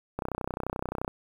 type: click train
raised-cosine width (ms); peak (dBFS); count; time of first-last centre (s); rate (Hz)
1; -17; 29; 0.19-1.079; 31.5
effects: 8-bit